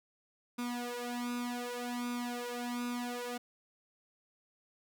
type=tone with flanger; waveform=sawtooth; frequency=243 Hz; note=B3; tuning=28 cents flat; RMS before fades=-38 dBFS; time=0.58-3.38 s; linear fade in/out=10 ms; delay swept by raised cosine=0.82 to 3.32 ms; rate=0.66 Hz; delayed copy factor=+0.95; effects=none